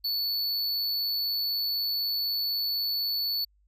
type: tone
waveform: square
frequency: 4448 Hz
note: C#8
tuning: 5 cents sharp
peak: -27 dBFS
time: 0.04-3.45 s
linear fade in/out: 10 ms
effects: added 50 Hz sine -62 dBFS peak until 3.67 s